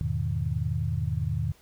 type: chord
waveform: sine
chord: E major seventh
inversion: none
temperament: equal with one note detuned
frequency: 82.41 / 103.83 / 123.47 / 154.31 Hz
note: E2 / G#2 / B2 / D#3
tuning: 0 / 0 / 0 / -14 cents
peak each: -31 dBFS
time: 0.01-1.52 s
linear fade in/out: 0 ms
effects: pink hiss -59 dBFS RMS until 1.61 s